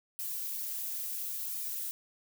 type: noise with flanger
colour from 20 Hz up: violet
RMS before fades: -37 dBFS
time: 0.19-1.91 s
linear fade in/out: 0 ms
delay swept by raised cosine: 1.6 to 5.4 ms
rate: 0.72 Hz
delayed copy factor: +0.55
effects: none